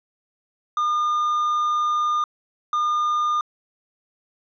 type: tone bursts at uneven times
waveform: triangle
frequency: 1212 Hz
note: D#6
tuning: 46 cents flat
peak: -17 dBFS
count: 2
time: 0.77-2.24 / 2.73-3.41 s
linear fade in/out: 2 ms
effects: resampled to 16000 Hz